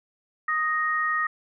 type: tone pair together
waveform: sine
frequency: 1247 / 1866.4 Hz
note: D#6 / A#6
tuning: +3 / +2 cents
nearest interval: perfect fifth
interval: 699 cents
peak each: -25 dBFS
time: 0.48-1.27 s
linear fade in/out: 5 ms
effects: none